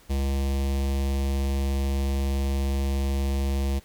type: tone with notch filter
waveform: square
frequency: 68.4 Hz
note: C#2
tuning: 23 cents flat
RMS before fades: -25 dBFS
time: 0.09-3.8 s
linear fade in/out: 20 ms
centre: 1400 Hz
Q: 1.1
effects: pink hiss -55 dBFS RMS until 3.84 s